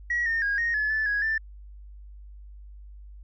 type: tone with pitch steps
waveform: sine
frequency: 1915 / 1826 / 1635 / 1862 / 1715 / 1746 / 1662 / 1772 Hz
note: A#6 / A#6 / G#6 / A#6 / A6 / A6 / G#6 / A6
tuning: +46 / -36 / -28 / -2 / -45 / -14 / +1 / +12 cents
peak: -22 dBFS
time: 0.1-1.38 s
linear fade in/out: 5 ms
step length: 160 ms
effects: tanh soft clip ceiling -19 dBFS + added 50 Hz sine -42 dBFS peak until 3.23 s